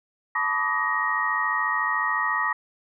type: tone cluster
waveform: sine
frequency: 873 / 992 / 1151 / 1245 / 1880 Hz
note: A5 / B5 / D6 / D#6 / A#6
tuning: -14 / +7 / -35 / +1 / +14 cents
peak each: -32 / -31 / -28 / -29 / -25 dBFS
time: 0.35-2.53 s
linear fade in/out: 5 ms
effects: none